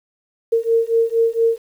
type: beating tone pair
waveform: sine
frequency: 455.7 / 460 Hz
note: A#4 / A#4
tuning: -39 / -23 cents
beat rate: 4.3 Hz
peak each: -17 dBFS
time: 0.52-1.58 s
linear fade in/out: 10 ms
effects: 8-bit